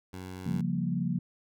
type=tone; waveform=15% pulse; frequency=92.5 Hz; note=F#2; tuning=in tune; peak=-33 dBFS; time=0.13-0.61 s; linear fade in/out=5 ms
type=chord; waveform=sine; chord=G half-diminished seventh; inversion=second; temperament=equal; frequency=138.59 / 174.61 / 196 / 233.1 Hz; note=Db3 / F3 / G3 / Bb3; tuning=0 / 0 / 0 / 0 cents; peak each=-34 / -30 / -36 / -34 dBFS; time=0.46-1.19 s; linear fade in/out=5 ms
effects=none